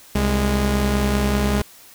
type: tone pair together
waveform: sawtooth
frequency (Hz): 65.34 / 206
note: C2 / G#3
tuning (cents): -2 / -14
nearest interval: octave + minor sixth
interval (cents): 1988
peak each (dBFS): -16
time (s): 0.15-1.62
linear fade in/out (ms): 5
effects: white hiss -46 dBFS RMS until 1.94 s